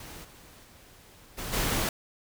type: noise with level steps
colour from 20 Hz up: pink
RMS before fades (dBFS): -44 / -52 / -54 / -36 / -28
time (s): 0-1.89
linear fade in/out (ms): 2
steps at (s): 0.23 / 0.63 / 1.37 / 1.52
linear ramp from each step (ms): 20
effects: none